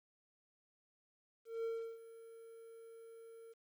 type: tone with ADSR envelope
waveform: triangle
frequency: 455.9 Hz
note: A#4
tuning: 39 cents flat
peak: -34 dBFS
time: 1.45-3.54 s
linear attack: 190 ms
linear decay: 340 ms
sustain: -17 dB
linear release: 22 ms
effects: 12-bit